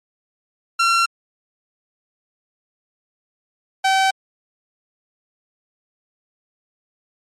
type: tone pair in turn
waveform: sawtooth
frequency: 1363 / 768.5 Hz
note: F6 / G5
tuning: -43 / -35 cents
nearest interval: minor seventh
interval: 992 cents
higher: first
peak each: -10 dBFS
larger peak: neither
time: 0.79-1.06 / 3.84-4.11 s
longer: neither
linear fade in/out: 10 ms
effects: low-pass 7000 Hz 12 dB/octave + MP3 64 kbps